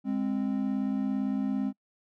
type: tone pair together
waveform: triangle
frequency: 205.3 / 263 Hz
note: G#3 / C4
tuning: -20 / +9 cents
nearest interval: major third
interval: 429 cents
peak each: -28 / -27 dBFS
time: 0.04-1.73 s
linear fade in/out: 50 ms
effects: noise-tail reverb RT60 0.1 s tail -26 dB re dry